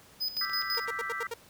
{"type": "tone with tremolo", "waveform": "square", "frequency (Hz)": 5010, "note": "D#8", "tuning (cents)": 11, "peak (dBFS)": -29, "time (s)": [0.2, 0.86], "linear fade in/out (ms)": 20, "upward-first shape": "square", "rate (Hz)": 6, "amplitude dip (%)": 75}
{"type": "click train", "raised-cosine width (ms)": 0.2, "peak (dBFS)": -28, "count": 5, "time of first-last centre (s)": [0.37, 0.876], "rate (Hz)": 7.9}
{"type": "chord", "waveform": "sine", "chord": "E minor seventh", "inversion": "third", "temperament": "equal", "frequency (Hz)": [1174.7, 1318.5, 1568, 1975.5], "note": ["D6", "E6", "G6", "B6"], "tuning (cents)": [0, 0, 0, 0], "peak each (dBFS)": [-41, -38, -39, -36], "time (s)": [0.41, 1.27], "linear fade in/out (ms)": 2}
{"type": "tone bursts", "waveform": "sawtooth", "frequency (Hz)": 466.2, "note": "A#4", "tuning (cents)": 0, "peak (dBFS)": -29, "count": 6, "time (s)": [0.77, 1.34], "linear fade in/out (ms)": 5, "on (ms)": 30, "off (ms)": 78}
{"effects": ["pink hiss -56 dBFS RMS until 1.49 s", "high-pass 60 Hz 12 dB/octave"]}